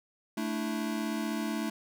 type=chord; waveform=square; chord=A suspended fourth; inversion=none; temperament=equal; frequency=220 / 293.7 / 329.6 Hz; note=A3 / D4 / E4; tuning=0 / 0 / 0 cents; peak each=-34 / -37 / -38 dBFS; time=0.37-1.7 s; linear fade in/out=5 ms; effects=none